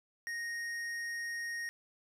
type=tone with hard clipping; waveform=sine; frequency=1864.7 Hz; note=A#6; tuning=in tune; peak=-38 dBFS; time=0.27-1.69 s; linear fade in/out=0 ms; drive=10 dB; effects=none